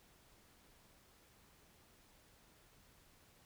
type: silence
effects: pink hiss -67 dBFS RMS until 3.45 s